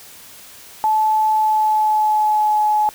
sine tone with pitch glide, 866 to 848.7 Hz, A5 to G#5, -28 to +37 cents, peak -13 dBFS, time 0.84-2.89 s, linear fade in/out 0 ms, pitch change -35 cents, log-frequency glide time 1.32-2.58 s, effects white hiss -41 dBFS RMS until 2.94 s

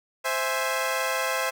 15% pulse chord, C augmented, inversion none, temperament equal, 523.3 / 659.3 / 830.6 Hz, C5 / E5 / G#5, 0 / 0 / 0 cents, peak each -21 / -23 / -26 dBFS, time 0.24-1.51 s, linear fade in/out 20 ms, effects none

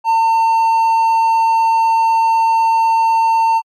triangle tone, 904 Hz, A5, 47 cents sharp, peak -8 dBFS, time 0.04-3.62 s, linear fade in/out 50 ms, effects MP3 64 kbps

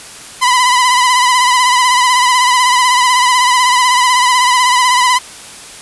sawtooth tone with vibrato, 1000 Hz, B5, 21 cents sharp, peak -4 dBFS, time 0.41-5.19 s, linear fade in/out 20 ms, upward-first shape sine, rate 16 Hz, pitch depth 51 cents each way, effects white hiss -32 dBFS RMS until 5.81 s + resampled to 24000 Hz

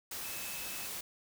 sine tone in noise, 2599 Hz, E7, 25 cents flat, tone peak -48 dBFS, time 0.24-0.87 s, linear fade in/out 5 ms, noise white, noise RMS -41 dBFS, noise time 0.11-1.01 s, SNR -10 dB, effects none

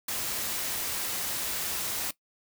white noise, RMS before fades -32 dBFS, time 0.08-2.11 s, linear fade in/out 5 ms, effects noise-tail reverb RT60 0.1 s tail -18 dB re dry

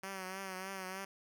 5% pulse tone with vibrato, 190 Hz, F#3, 46 cents sharp, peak -30 dBFS, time 0.03-1.05 s, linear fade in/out 5 ms, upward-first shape triangle, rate 3.3 Hz, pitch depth 56 cents each way, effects none

